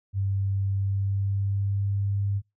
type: tone with pitch glide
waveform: sine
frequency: 98 to 99.89 Hz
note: G2 to G2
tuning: 0 to +33 cents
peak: -23 dBFS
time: 0.13-2.42 s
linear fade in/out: 50 ms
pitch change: +33 cents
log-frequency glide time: 0.73-1.98 s
effects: noise-tail reverb RT60 0.2 s tail -24 dB re dry